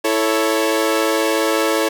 sawtooth chord, A major, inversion second, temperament equal, 329.6 / 440 / 554.4 Hz, E4 / A4 / C#5, 0 / 0 / 0 cents, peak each -16 dBFS, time 0.04-1.89 s, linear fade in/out 10 ms, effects none

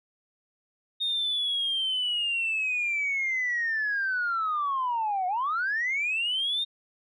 sine linear two-way sweep, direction down then up, 3700 to 715 to 3700 Hz, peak -24 dBFS, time 1-6.65 s, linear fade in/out 20 ms, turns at 5.27 s, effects tanh soft clip ceiling -21 dBFS

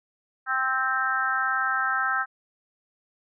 harmonic tone, 261.6 Hz, C4, in tune, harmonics 3 / 4 / 5 / 6 / 7, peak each -32 / -35 / -26 / -26 / -34 dBFS, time 0.46-2.26 s, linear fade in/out 50 ms, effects none

